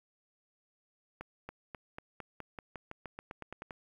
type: accelerating click train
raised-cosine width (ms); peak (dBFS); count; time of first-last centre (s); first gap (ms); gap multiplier
0.5; -27; 16; 1.21-3.708; 280; 0.92
effects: 10-bit